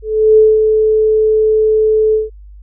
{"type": "tone with ADSR envelope", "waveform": "sine", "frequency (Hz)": 434.2, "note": "A4", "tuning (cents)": -23, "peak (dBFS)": -3, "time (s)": [0.02, 2.3], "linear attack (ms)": 350, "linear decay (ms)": 210, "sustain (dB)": -5, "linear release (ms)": 160, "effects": ["added 50 Hz sine -33 dBFS peak until 2.62 s"]}